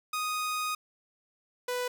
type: tone pair in turn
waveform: sawtooth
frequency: 1244.5 / 495.1 Hz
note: D#6 / B4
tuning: 0 / +4 cents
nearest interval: octave + major third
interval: 1596 cents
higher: first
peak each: -26 dBFS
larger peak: neither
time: 0.13-0.75 / 1.68-1.88 s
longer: first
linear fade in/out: 5 ms
effects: none